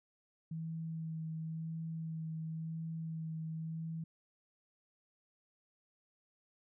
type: tone with vibrato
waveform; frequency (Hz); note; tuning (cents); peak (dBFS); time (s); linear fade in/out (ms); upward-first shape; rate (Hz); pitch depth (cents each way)
sine; 161.2; E3; -38; -38; 0.51-4.04; 5; sine; 0.95; 15
effects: none